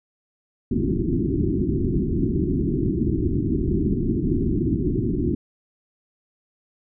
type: low-pass noise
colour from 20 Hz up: white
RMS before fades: -22 dBFS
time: 0.71-5.35 s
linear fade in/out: 5 ms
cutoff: 380 Hz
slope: 96 dB/octave
effects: none